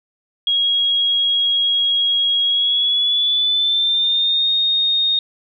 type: tone with pitch glide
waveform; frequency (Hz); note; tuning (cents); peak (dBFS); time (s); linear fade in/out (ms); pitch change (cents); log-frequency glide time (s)
sine; 3297 to 3701; G#7 to A#7; -13 to -13; -14; 0.47-5.19; 2; +200; 2.45-4.5
effects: none